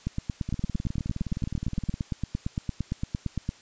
two click trains, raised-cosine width 5 ms, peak -19 / -15 dBFS, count 29 / 31, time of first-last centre 0.49-1.941 / 0.07-3.491 s, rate 19.3 / 8.77 Hz, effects white hiss -53 dBFS RMS until 3.61 s + resampled to 16000 Hz

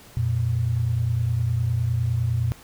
sine tone pair together, 89 / 118.8 Hz, F2 / A#2, +33 / +33 cents, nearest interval perfect fourth, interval 500 cents, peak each -26 / -21 dBFS, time 0.17-2.52 s, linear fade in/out 0 ms, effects pink hiss -48 dBFS RMS until 2.63 s

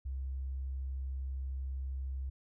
triangle tone with tanh clipping, 66.4 Hz, C2, 26 cents sharp, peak -35 dBFS, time 0.05-2.3 s, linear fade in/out 10 ms, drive 4 dB, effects none

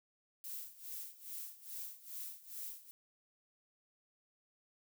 violet noise with tremolo, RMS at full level -44 dBFS, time 0.44-2.91 s, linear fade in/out 0 ms, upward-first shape sine, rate 2.4 Hz, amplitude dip 85%, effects none

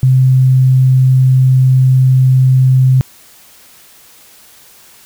sine tone, 130 Hz, C3, 11 cents flat, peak -5 dBFS, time 0.03-3.01 s, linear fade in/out 0 ms, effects white hiss -42 dBFS RMS until 5.05 s

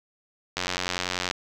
click train, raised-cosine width 0.2 ms, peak -9 dBFS, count 68, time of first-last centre 0.57-1.311 s, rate 90.4 Hz, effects none

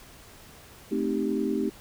sine chord, A half-diminished seventh, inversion none, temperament equal, 220 / 261.6 / 311.1 / 392 Hz, A3 / C4 / Eb4 / G4, 0 / 0 / 0 / 0 cents, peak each -30 dBFS, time 0.91-1.7 s, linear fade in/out 10 ms, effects pink hiss -50 dBFS RMS until 1.8 s

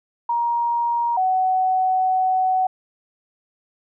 sine tone pair in turn, 943 / 748.5 Hz, A#5 / F#5, +20 / +20 cents, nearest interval major third, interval 400 cents, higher first, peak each -18 / -16 dBFS, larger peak second, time 0.29-1.17 / 1.17-2.67 s, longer second, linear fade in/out 5 ms, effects none

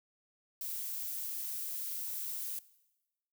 violet noise, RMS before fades -39 dBFS, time 0.61-2.59 s, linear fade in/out 2 ms, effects noise-tail reverb RT60 1.0 s tail -19 dB re dry

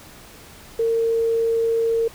sine tone, 456.9 Hz, A#4, 35 cents flat, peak -17 dBFS, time 0.79-2.08 s, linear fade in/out 5 ms, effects pink hiss -44 dBFS RMS until 2.14 s

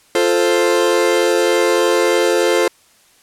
40% pulse chord, F major, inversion none, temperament equal, 349.2 / 440 / 523.3 Hz, F4 / A4 / C5, 0 / 0 / 0 cents, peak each -16 dBFS, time 0.15-2.68 s, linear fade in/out 2 ms, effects white hiss -52 dBFS RMS until 3.22 s + low-pass 11000 Hz 12 dB/octave

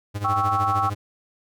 45% pulse tone with tremolo, 102.4 Hz, G#2, 24 cents flat, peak -24 dBFS, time 0.14-0.95 s, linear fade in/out 20 ms, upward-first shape sine, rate 13 Hz, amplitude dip 75%
sine chord, C# diminished, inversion second, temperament equal, 784 / 1108.7 / 1318.5 Hz, G5 / C#6 / E6, 0 / 0 / 0 cents, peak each -24 dBFS, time 0.24-0.9 s, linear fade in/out 10 ms
effects none

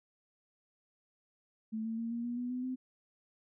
sine tone with pitch steps, 220 / 224.9 / 229.9 / 235 / 240.2 / 245.5 / 251 / 256.5 Hz, A3 / A3 / A#3 / A#3 / B3 / B3 / B3 / C4, 0 / +38 / -24 / +14 / -48 / -10 / +28 / -34 cents, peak -34 dBFS, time 1.72-2.76 s, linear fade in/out 20 ms, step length 130 ms, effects none

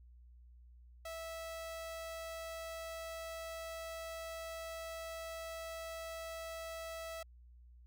sawtooth tone, 655 Hz, E5, 11 cents flat, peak -39 dBFS, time 1.05-7.23 s, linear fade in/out 5 ms, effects added 60 Hz sine -56 dBFS peak until 7.86 s

